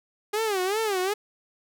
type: tone with vibrato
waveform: sawtooth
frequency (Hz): 404.5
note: G#4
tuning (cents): -46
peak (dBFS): -20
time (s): 0.33-1.14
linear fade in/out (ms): 10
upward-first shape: sine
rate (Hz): 2.6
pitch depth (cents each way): 180
effects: none